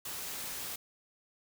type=noise; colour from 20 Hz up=white; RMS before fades=-40 dBFS; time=0.05-0.76 s; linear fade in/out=5 ms; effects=none